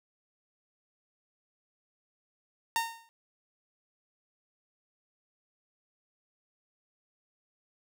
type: tone with exponential decay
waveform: sawtooth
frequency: 917 Hz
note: A#5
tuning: 29 cents flat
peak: -20 dBFS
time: 2.76-3.09 s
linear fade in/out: 0 ms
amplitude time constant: 71 ms
effects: none